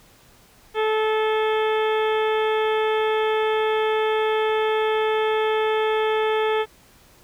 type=harmonic tone with a mistuned harmonic; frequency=434.8 Hz; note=A4; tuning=21 cents flat; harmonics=1 / 2 / 3 / 4 / 5 / 6 / 7 / 8; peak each=-20 / -26 / -30 / -32 / -34 / -36 / -37 / -38 dBFS; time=0.74-6.66 s; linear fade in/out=50 ms; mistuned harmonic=7; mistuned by=+59 cents; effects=pink hiss -53 dBFS RMS until 7.23 s